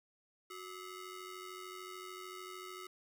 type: ring-modulated tone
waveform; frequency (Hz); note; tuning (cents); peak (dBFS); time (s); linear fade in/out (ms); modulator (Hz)
sawtooth; 830.6; G#5; 0; -39; 0.5-2.87; 5; 462
effects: none